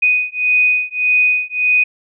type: beating tone pair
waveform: sine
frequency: 2489 / 2490.7 Hz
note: D#7 / D#7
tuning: 0 / +1 cents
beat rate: 1.7 Hz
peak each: -15 dBFS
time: 0.02-1.84 s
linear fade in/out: 10 ms
effects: none